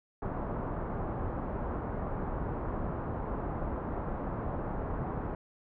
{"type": "low-pass noise", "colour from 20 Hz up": "pink", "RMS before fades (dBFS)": -35, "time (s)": [0.22, 5.35], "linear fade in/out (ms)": 2, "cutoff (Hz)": 1200, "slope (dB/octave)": 24, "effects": []}